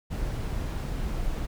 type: noise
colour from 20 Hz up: brown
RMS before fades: -30 dBFS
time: 0.1-1.47 s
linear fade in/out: 20 ms
effects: none